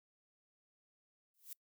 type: noise with exponential growth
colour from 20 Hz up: violet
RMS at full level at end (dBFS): -44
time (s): 1.34-1.53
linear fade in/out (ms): 2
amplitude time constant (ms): 40
effects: noise-tail reverb RT60 0.1 s tail -25 dB re dry